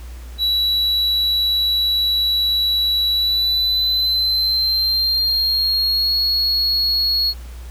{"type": "tone with pitch glide", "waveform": "triangle", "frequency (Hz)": [3923, 4328], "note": ["B7", "C#8"], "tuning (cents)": [-12, -42], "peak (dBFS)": -14, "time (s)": [0.38, 7.34], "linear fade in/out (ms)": 50, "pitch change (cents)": 170, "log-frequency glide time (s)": [3.12, 6.16], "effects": ["added 60 Hz sine -31 dBFS peak until 7.7 s", "pink hiss -45 dBFS RMS until 7.7 s"]}